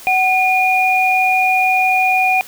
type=tone pair together; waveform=sine; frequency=749 / 2432 Hz; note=F#5 / D#7; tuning=+21 / -40 cents; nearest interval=octave + minor sixth; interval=2039 cents; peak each=-14 dBFS; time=0.07-2.41 s; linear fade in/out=0 ms; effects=white hiss -37 dBFS RMS until 2.47 s